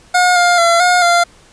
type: tone with pitch steps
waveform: 25% pulse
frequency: 720 / 705 / 680 / 717 / 693 Hz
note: F#5 / F5 / F5 / F5 / F5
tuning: -47 / +16 / -46 / +45 / -14 cents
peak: -5 dBFS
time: 0.14-1.24 s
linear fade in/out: 10 ms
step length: 220 ms
effects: pink hiss -46 dBFS RMS until 1.52 s + resampled to 22050 Hz